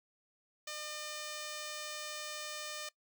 5% pulse tone, 604 Hz, D5, 48 cents sharp, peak -29 dBFS, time 0.67-2.89 s, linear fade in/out 5 ms, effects noise-tail reverb RT60 0.1 s tail -20 dB re dry

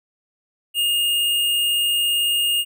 square tone, 2837 Hz, F7, 27 cents sharp, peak -18 dBFS, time 0.74-2.65 s, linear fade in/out 50 ms, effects none

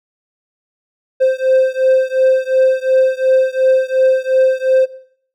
triangle beating tone pair, 521 / 523.8 Hz, C5 / C5, -7 / +2 cents, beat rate 2.8 Hz, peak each -12 dBFS, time 1.2-4.86 s, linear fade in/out 20 ms, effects noise-tail reverb RT60 0.6 s tail -17 dB re dry

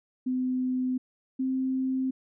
sine tone pair in turn, 255.2 / 261.5 Hz, C4 / C4, -43 / -1 cents, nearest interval unison, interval 42 cents, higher second, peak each -25 dBFS, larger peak neither, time 0.26-0.98 / 1.39-2.11 s, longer neither, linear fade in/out 10 ms, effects none

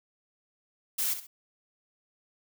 blue noise with echo, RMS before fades -29 dBFS, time 0.98-1.14 s, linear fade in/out 10 ms, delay 65 ms, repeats 2, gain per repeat -10 dB, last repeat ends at 1.27 s, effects none

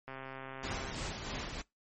click train, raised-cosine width 0.5 ms, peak -29 dBFS, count 112, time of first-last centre 0.08-0.915 s, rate 133 Hz
pink noise with tremolo, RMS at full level -38 dBFS, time 0.63-1.62 s, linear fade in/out 10 ms, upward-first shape sine, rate 3.1 Hz, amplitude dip 40%
effects noise-tail reverb RT60 0.2 s tail -24 dB re dry + MP3 32 kbps

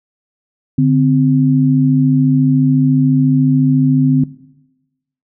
sine tone pair together, 145.92 / 260 Hz, D3 / C4, -11 / -11 cents, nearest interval minor seventh, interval 1000 cents, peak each -11 dBFS, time 0.78-4.24 s, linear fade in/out 5 ms, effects noise-tail reverb RT60 1.0 s tail -19 dB re dry

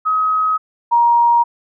sine tone pair in turn, 1269 / 943.8 Hz, D#6 / A#5, +34 / +21 cents, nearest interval perfect fourth, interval 513 cents, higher first, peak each -13 / -9 dBFS, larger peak second, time 0.05-0.58 / 0.91-1.44 s, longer neither, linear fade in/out 20 ms, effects none

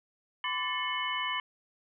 sine tone cluster, 1011 / 1151 / 1766 / 2173 / 2992 Hz, B5 / D6 / A6 / C#7 / F#7, +40 / -35 / +6 / -35 / +19 cents, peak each -35 / -39 / -38 / -36 / -35 dBFS, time 0.44-1.4 s, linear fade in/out 2 ms, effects none

